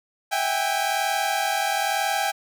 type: tone cluster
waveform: sawtooth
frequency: 657 / 770 / 811 Hz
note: E5 / G5 / G#5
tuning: -6 / -31 / -41 cents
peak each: -27 / -22 / -21 dBFS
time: 0.31-2.32 s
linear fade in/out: 20 ms
effects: none